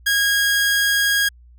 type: tone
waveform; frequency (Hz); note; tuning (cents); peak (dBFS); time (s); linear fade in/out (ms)
sawtooth; 1638; G#6; -24; -12; 0.06-1.29; 10
effects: added 60 Hz sine -44 dBFS peak until 1.58 s